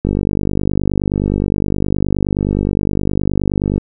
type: click train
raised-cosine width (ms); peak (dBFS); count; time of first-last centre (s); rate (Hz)
3; -3; 186; 0.05-3.78; 49.6
effects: none